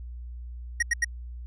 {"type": "tone bursts", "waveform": "square", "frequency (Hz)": 1887, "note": "A#6", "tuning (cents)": 21, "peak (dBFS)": -21, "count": 3, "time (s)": [0.8, 1.046], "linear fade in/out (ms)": 5, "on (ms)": 26, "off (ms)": 84, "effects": ["added 60 Hz sine -36 dBFS peak until 1.46 s", "resampled to 22050 Hz"]}